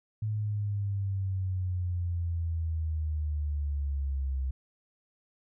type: exponential sweep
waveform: sine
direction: down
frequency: 108.2 to 65.41 Hz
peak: -28 dBFS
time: 0.22-4.51 s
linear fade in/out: 5 ms
effects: none